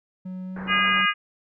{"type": "tone with pitch glide", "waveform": "triangle", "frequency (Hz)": [185, 191.19], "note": ["F#3", "G3"], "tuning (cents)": [0, -43], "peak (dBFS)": -29, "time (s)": [0.25, 1.06], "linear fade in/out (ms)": 10, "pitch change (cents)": 57, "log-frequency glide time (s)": [0.44, 0.8]}
{"type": "low-pass noise", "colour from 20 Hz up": "white", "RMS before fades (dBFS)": -38, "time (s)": [0.56, 1.02], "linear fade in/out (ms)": 5, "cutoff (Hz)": 1800, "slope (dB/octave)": 48}
{"type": "harmonic tone", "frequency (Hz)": 409.8, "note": "G#4", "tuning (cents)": -23, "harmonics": [3, 4, 5, 6, 7], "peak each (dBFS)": [-23, -24, -25, -26, -26], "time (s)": [0.67, 1.14], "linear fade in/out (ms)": 50}
{"effects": []}